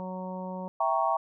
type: harmonic tone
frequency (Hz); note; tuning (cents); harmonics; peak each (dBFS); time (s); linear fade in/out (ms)
185; F#3; 0; 1 / 2 / 3 / 4 / 5 / 6; -36 / -47 / -39 / -47 / -40 / -52; 0-0.68; 0
type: chord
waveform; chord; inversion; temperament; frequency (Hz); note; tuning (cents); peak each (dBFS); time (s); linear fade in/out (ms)
sine; E diminished seventh; none; equal; 659.3 / 784 / 932.3 / 1108.7; E5 / G5 / Bb5 / Db6; 0 / 0 / 0 / 0; -29; 0.8-1.17; 5
effects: none